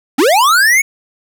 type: linear sweep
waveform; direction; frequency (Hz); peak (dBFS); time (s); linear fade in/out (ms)
square; up; 235.7 to 2251; -8; 0.18-0.82; 10
effects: none